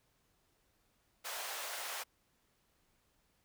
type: high-pass noise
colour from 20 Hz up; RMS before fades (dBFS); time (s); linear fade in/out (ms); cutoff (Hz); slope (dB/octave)
pink; -42; 1.24-2.04; 20; 600; 24
effects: pink hiss -75 dBFS RMS until 3.44 s